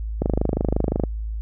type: click train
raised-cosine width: 2 ms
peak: -7 dBFS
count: 22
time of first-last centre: 0.22-1.037 s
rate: 25.7 Hz
effects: added 54 Hz sine -25 dBFS peak until 1.41 s